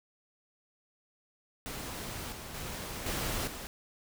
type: noise with level steps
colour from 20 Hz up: pink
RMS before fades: -40 / -44 / -40 / -34 / -42 dBFS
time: 1.66-3.67 s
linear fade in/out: 0 ms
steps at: 2.32 / 2.54 / 3.06 / 3.47 s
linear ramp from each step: 5 ms
effects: none